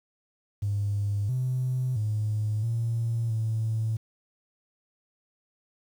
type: tone with pitch steps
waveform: triangle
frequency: 101.7 / 127.9 / 106.8 / 115.3 / 111 Hz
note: G#2 / C3 / G#2 / A#2 / A2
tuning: -36 / -39 / +49 / -19 / +16 cents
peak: -21 dBFS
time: 0.62-3.97 s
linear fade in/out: 10 ms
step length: 670 ms
effects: tanh soft clip ceiling -22 dBFS + 9-bit